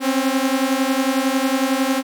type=beating tone pair; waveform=sawtooth; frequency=260.6 / 271.6 Hz; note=C4 / C#4; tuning=-7 / -35 cents; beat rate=11 Hz; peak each=-16 dBFS; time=0-2.03 s; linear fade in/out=50 ms; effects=none